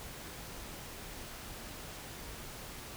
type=silence; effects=pink hiss -46 dBFS RMS until 2.96 s